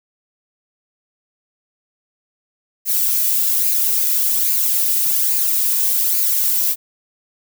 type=noise with flanger; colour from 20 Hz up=violet; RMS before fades=-17 dBFS; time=2.85-6.76 s; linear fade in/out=50 ms; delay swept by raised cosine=0.43 to 2.03 ms; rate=1.2 Hz; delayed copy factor=+0.5; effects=none